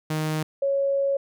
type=tone pair in turn; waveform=sawtooth / sine; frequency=155.56 / 553.4 Hz; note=D#3 / C#5; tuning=0 / -3 cents; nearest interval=octave + minor seventh; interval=2197 cents; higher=second; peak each=-20 dBFS; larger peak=neither; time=0.1-0.43 / 0.62-1.17 s; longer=second; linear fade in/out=5 ms; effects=none